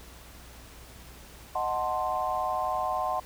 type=chord; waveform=sine; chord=D# diminished seventh; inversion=none; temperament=equal; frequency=622.3 / 740 / 880 / 1046.5 Hz; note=D#5 / F#5 / A5 / C6; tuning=0 / 0 / 0 / 0 cents; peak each=-34 / -30 / -35 / -31 dBFS; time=1.55-3.2 s; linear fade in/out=5 ms; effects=added 60 Hz sine -50 dBFS peak until 3.25 s + pink hiss -50 dBFS RMS until 3.25 s